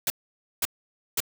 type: noise bursts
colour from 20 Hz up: white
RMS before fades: -25 dBFS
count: 3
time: 0.07-1.203 s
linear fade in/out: 2 ms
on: 31 ms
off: 520 ms
effects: none